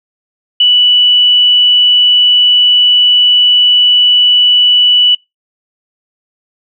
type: tone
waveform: sine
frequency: 2960 Hz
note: F#7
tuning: in tune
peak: -4 dBFS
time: 0.6-5.15 s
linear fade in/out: 5 ms
effects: noise-tail reverb RT60 0.2 s tail -25 dB re dry